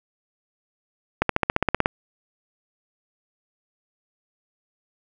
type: accelerating click train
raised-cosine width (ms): 0.5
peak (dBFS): -3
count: 11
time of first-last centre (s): 1.22-1.859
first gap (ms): 73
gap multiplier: 0.97
effects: none